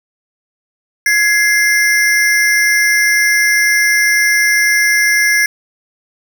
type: ring-modulated tone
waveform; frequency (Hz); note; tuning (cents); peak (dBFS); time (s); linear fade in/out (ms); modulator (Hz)
square; 1885; A#6; +19; -7; 1.06-5.46; 2; 211
effects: none